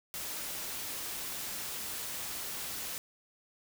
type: noise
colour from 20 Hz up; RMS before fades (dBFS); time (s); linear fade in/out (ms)
white; -39; 0.14-2.98; 0
effects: none